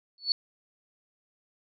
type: tone with exponential growth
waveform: sine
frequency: 4435 Hz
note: C#8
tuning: in tune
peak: -18 dBFS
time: 0.18-0.32 s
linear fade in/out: 1 ms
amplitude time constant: 29 ms
effects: none